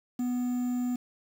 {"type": "tone with quantisation", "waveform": "triangle", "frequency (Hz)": 246.9, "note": "B3", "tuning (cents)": 0, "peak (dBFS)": -25, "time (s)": [0.19, 0.96], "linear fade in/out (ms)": 5, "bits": 8, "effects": []}